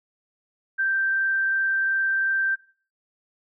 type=tone with frequency modulation; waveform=sine; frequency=1568 Hz; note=G6; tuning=in tune; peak=-20 dBFS; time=0.78-2.56 s; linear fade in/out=20 ms; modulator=22.8 Hz; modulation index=0.29; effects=noise-tail reverb RT60 0.4 s tail -18 dB re dry